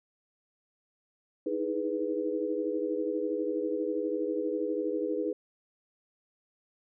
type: chord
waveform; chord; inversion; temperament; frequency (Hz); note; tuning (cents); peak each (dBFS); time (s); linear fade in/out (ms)
sine; E major seventh; third; equal with one note detuned; 311.1 / 323.4 / 415.3 / 493.9; D#4 / E4 / G#4 / B4; 0 / -33 / 0 / 0; -34 / -37 / -33 / -33; 1.46-5.33; 5
effects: none